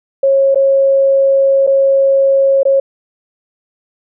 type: tone with dropouts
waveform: sine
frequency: 545 Hz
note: C#5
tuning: 29 cents flat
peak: -7 dBFS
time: 0.23-2.8 s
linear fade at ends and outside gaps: 5 ms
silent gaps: 0.546-0.556 / 1.667-1.673 / 2.632-2.652 s
effects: none